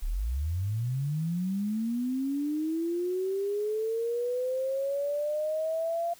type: linear sweep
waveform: sine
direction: up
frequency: 30.87 to 689 Hz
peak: -27 dBFS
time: 0.02-6.14 s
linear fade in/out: 10 ms
effects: white hiss -55 dBFS RMS until 6.19 s